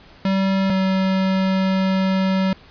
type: tone pair in turn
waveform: square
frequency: 192.8 / 190.04 Hz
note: G3 / F#3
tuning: -28 / +47 cents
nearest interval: unison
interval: 25 cents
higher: first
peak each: -17 dBFS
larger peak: neither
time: 0.25-0.7 / 0.7-2.53 s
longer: second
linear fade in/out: 2 ms
effects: pink hiss -47 dBFS RMS until 2.7 s + resampled to 11025 Hz